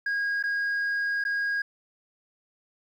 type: tone with dropouts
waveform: sine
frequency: 1636 Hz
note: G#6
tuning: 26 cents flat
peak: -22 dBFS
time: 0.06-1.62 s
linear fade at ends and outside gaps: 5 ms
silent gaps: 0.427-0.437 / 1.24-1.25 s
effects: tanh soft clip ceiling -24 dBFS + 10-bit